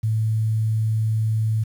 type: tone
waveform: sine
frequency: 110 Hz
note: A2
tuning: in tune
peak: -18 dBFS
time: 0.03-1.64 s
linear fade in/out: 10 ms
effects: 8-bit